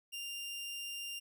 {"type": "tone", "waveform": "sawtooth", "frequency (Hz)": 2794, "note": "F7", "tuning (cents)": 0, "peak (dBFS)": -37, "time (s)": [0.12, 1.2], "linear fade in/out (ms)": 20, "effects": []}